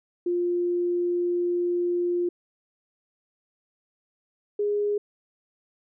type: tone pair in turn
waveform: sine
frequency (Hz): 351.1 / 412.8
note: F4 / G#4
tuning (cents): +9 / -10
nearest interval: minor third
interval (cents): 281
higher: second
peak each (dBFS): -22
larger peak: neither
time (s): 0.26-2.29 / 4.59-4.98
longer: first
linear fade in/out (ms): 5
effects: none